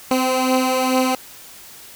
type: beating tone pair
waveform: 15% pulse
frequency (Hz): 257.5 / 259.8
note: C4 / C4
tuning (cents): -28 / -12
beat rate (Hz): 2.3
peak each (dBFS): -11 / -16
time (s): 0.11-1.15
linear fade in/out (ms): 2
effects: white hiss -41 dBFS RMS until 1.95 s